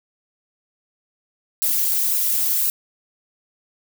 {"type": "noise with flanger", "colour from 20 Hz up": "violet", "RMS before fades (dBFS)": -20, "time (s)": [1.62, 2.7], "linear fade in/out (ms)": 0, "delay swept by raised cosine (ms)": [0.71, 5.81], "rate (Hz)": 1.9, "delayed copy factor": 0.8, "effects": []}